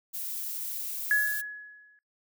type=noise; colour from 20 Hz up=violet; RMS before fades=-35 dBFS; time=0.13-1.42 s; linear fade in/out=20 ms
type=tone with exponential decay; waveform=sine; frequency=1689 Hz; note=G#6; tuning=29 cents sharp; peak=-19 dBFS; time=1.11-1.99 s; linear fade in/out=1 ms; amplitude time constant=190 ms
effects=noise-tail reverb RT60 0.2 s tail -26 dB re dry